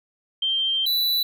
sine / square tone pair in turn, 3153 / 3965 Hz, G7 / B7, +9 / +6 cents, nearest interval major third, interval 397 cents, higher second, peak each -20 dBFS, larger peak neither, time 0.42-0.86 / 0.86-1.23 s, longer first, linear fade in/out 5 ms, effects none

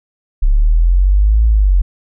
sine linear two-way sweep, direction up then down, 33.25 to 55.9 to 42.96 Hz, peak -7 dBFS, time 0.42-1.82 s, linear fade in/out 10 ms, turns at 1.46 s, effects none

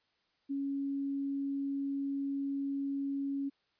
sine tone, 277.4 Hz, C#4, 1 cent sharp, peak -32 dBFS, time 0.49-3.5 s, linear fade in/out 20 ms, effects white hiss -75 dBFS RMS until 3.79 s + resampled to 11025 Hz

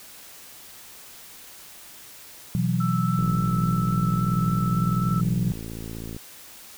sine chord, B suspended fourth, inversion none, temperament equal, 123.47 / 164.81 / 185 Hz, B2 / E3 / F#3, 0 / 0 / 0 cents, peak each -25 dBFS, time 2.55-5.52 s, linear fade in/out 0 ms
sine tone with vibrato, 1318.5 Hz, E6, in tune, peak -29 dBFS, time 2.8-5.21 s, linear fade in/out 5 ms, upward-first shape square, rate 3.6 Hz, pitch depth 8 cents each way
click train, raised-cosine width 3 ms, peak -23 dBFS, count 167, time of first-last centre 3.19-6.165 s, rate 55.8 Hz
effects white hiss -45 dBFS RMS until 6.77 s

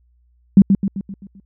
sine tone with echo, 196 Hz, G3, in tune, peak -3 dBFS, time 0.57-0.62 s, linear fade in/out 2 ms, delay 130 ms, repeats 6, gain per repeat -6 dB, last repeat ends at 1.4 s, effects added 60 Hz sine -54 dBFS peak until 1.45 s

